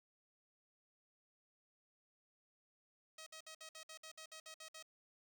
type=tone bursts; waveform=5% pulse; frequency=635 Hz; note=D#5; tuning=35 cents sharp; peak=-40 dBFS; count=12; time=3.18-4.827 s; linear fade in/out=5 ms; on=85 ms; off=57 ms; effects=none